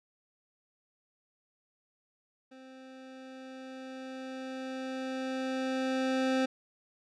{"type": "tone with level ramp", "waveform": "25% pulse", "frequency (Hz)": 261.6, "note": "C4", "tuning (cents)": 0, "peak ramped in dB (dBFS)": [-46, -22], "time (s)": [2.51, 6.46], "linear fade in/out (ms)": 10, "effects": ["low-pass 5000 Hz 12 dB/octave"]}